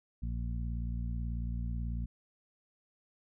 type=harmonic tone; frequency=58.27 Hz; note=A#1; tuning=in tune; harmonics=1 / 2 / 3 / 4; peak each=-34 / -40 / -44 / -46 dBFS; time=0.22-2.06 s; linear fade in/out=10 ms; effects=none